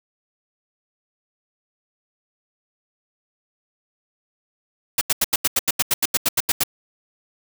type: noise bursts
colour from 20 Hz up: white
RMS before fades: -18 dBFS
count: 15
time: 4.98-6.636 s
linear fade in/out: 5 ms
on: 32 ms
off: 84 ms
effects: none